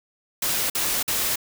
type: noise bursts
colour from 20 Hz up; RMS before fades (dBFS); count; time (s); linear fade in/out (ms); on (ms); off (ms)
white; -24; 3; 0.42-1.358; 5; 280; 49
effects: none